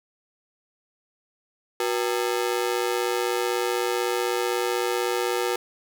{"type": "ring-modulated tone", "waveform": "sawtooth", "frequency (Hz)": 425.5, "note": "G#4", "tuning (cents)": 42, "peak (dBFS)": -16, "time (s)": [1.8, 5.56], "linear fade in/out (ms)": 2, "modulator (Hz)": 58, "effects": []}